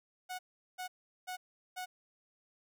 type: tone bursts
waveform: sawtooth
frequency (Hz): 735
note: F#5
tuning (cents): -12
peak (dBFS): -35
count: 4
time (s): 0.29-1.86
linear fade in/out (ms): 20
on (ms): 100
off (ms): 390
effects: none